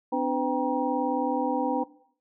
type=tone cluster; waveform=sine; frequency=256.1 / 295.1 / 504 / 787 / 948 Hz; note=C4 / D4 / B4 / G5 / A#5; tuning=-37 / +8 / +35 / +7 / +29 cents; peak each=-30 dBFS; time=0.12-1.84 s; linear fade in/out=10 ms; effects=noise-tail reverb RT60 0.6 s tail -19 dB re dry